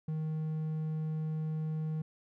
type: tone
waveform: triangle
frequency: 156.6 Hz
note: D#3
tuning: 11 cents sharp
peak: -30 dBFS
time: 0.08-2.02 s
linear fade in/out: 5 ms
effects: none